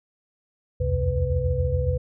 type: tone cluster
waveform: sine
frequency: 67.3 / 81.1 / 88.4 / 130.6 / 500 Hz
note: C2 / E2 / F2 / C3 / B4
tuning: +49 / -28 / +22 / -3 / +21 cents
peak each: -27 dBFS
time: 0.8-1.98 s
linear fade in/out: 10 ms
effects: none